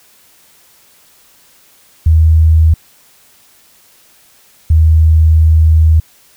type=tone pair in turn; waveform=sine; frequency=79.8 / 79.49 Hz; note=D#2 / D#2; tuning=+44 / +38 cents; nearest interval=unison; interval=6 cents; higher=first; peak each=-4 dBFS; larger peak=neither; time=2.06-2.74 / 4.7-6 s; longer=second; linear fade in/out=5 ms; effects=white hiss -47 dBFS RMS until 6.36 s